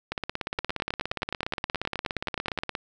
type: two click trains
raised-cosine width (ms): 0.3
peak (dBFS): -12 / -13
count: 20 / 46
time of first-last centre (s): 0.59-2.588 / 0.12-2.752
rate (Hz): 9.51 / 17.1
effects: none